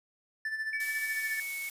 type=tone with tremolo; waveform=triangle; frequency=1760 Hz; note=A6; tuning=in tune; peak=-28 dBFS; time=0.45-1.4 s; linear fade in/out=2 ms; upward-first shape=sine; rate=14 Hz; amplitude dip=60%
type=tone with pitch glide; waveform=sine; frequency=2281 to 2210 Hz; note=C#7 to C#7; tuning=+49 to -6 cents; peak=-35 dBFS; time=0.73-1.69 s; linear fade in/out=2 ms; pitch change=-55 cents; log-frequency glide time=0.94-1.55 s
type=noise; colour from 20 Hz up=blue; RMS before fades=-40 dBFS; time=0.8-1.7 s; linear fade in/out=2 ms
effects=resampled to 32000 Hz